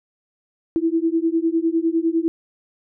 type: beating tone pair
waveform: sine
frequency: 324.3 / 334.2 Hz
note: E4 / E4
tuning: -28 / +24 cents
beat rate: 9.9 Hz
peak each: -20 dBFS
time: 0.76-2.28 s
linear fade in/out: 0 ms
effects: none